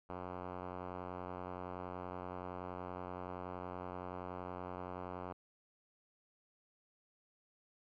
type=tone with low-pass filter; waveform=5% pulse; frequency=90.6 Hz; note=F#2; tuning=36 cents flat; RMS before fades=-45 dBFS; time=0.09-5.33 s; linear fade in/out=10 ms; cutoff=1300 Hz; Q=1.2; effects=none